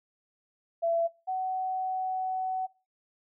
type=tone pair in turn; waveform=sine; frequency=671 / 749.9 Hz; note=E5 / F#5; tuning=+31 / +23 cents; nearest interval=major second; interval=192 cents; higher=second; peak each=-24 / -28 dBFS; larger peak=first; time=0.82-1.08 / 1.27-2.67 s; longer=second; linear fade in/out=20 ms; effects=noise-tail reverb RT60 0.3 s tail -21 dB re dry